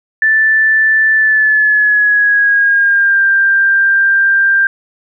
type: tone with pitch glide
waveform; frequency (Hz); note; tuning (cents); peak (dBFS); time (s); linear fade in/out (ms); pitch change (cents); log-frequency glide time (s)
sine; 1760 to 1586.2; A6 to G6; 0 to +20; -7; 0.22-4.67; 2; -180; 1.14-3.23
effects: none